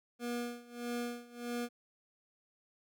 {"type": "tone with tremolo", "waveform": "25% pulse", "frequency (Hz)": 240, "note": "B3", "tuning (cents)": -49, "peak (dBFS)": -31, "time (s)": [0.19, 1.69], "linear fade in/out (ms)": 50, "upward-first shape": "sine", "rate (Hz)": 1.6, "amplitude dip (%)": 90, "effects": []}